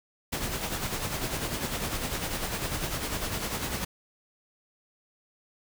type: noise with tremolo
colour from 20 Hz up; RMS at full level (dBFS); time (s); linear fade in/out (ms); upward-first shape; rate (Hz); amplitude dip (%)
pink; -30; 0.32-3.85; 10; sine; 10; 50
effects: none